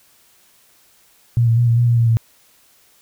sine tone with pitch steps, 118.3 / 114.9 / 120.1 / 116.5 / 120.2 / 118.4 / 116.5 / 114.2 Hz, A#2 / A#2 / B2 / A#2 / B2 / A#2 / A#2 / A#2, +26 / -25 / -48 / -1 / -46 / +27 / -1 / -35 cents, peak -11 dBFS, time 1.37-2.17 s, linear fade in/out 0 ms, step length 100 ms, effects white hiss -54 dBFS RMS until 3.01 s

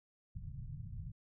white low-pass noise, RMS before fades -45 dBFS, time 0.35-1.12 s, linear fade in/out 10 ms, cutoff 160 Hz, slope 48 dB/octave, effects none

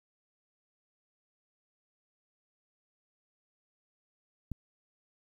click, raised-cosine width 5 ms, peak -24 dBFS, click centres 4.517 s, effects 10-bit

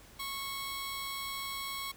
15% pulse tone pair together, 1098 / 3934 Hz, C#6 / B7, -17 / -7 cents, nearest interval octave + minor seventh, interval 2210 cents, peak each -31 / -37 dBFS, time 0.19-1.92 s, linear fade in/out 10 ms, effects added 50 Hz sine -61 dBFS peak until 1.96 s + pink hiss -56 dBFS RMS until 1.96 s

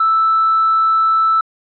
sine tone with hard clipping, 1318.5 Hz, E6, in tune, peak -11 dBFS, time 0-1.41 s, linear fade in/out 5 ms, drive 1 dB, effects resampled to 11025 Hz

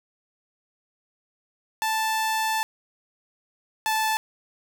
sawtooth tone pair in turn, 880 / 875.2 Hz, A5 / A5, 0 / -9 cents, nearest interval unison, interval 9 cents, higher first, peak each -19 / -18 dBFS, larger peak second, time 1.82-2.63 / 3.86-4.17 s, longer first, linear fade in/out 0 ms, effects none

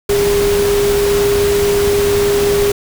sine tone in noise, 405.9 Hz, G#4, 40 cents flat, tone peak -11 dBFS, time 0.09-2.72 s, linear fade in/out 5 ms, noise pink, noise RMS -20 dBFS, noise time 0.09-2.72 s, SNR +6 dB, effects none

